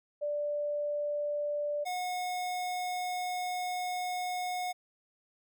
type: tone pair in turn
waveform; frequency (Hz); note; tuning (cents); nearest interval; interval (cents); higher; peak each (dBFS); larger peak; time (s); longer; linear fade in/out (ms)
sine / square; 587.3 / 726; D5 / F#5; 0 / -33; major third; 367; second; -30 / -33; first; 0.21-1.85 / 1.85-4.73; second; 20
effects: none